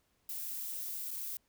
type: noise with dropouts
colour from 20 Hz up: violet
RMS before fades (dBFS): -40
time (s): 0.29-1.37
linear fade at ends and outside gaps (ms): 2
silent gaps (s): 1.108-1.112
effects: pink hiss -75 dBFS RMS until 1.48 s